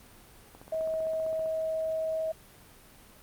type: click train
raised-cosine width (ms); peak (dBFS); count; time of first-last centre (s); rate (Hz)
1; -33; 15; 0.55-1.459; 15.4
type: tone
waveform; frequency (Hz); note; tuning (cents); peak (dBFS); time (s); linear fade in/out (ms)
sine; 639; D#5; +46; -28; 0.72-2.32; 5
effects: pink hiss -54 dBFS RMS until 3.22 s + Opus 32 kbps